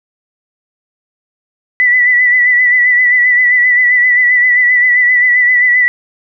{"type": "tone with vibrato", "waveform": "sine", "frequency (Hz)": 1975.5, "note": "B6", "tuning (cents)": 0, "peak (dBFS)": -6, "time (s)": [1.8, 5.88], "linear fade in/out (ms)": 0, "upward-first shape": "sine", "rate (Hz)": 7.6, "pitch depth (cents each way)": 37, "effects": []}